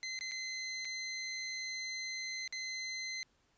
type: tone with dropouts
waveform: 20% pulse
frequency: 2057 Hz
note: C7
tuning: 30 cents flat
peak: -33 dBFS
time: 0.03-3.23 s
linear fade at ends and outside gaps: 0 ms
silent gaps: 0.19-0.209 / 0.312-0.318 / 0.848-0.853 / 2.477-2.525 s
effects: pink hiss -73 dBFS RMS until 3.57 s + resampled to 16000 Hz